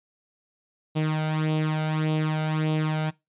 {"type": "tone with flanger", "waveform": "sawtooth", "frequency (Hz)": 155.56, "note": "D#3", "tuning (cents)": 0, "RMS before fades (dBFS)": -25, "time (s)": [0.95, 3.11], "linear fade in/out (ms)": 20, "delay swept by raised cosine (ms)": [0.29, 1.39], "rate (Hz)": 1.7, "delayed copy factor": 0.65, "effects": ["noise-tail reverb RT60 0.2 s tail -21 dB re dry", "resampled to 8000 Hz"]}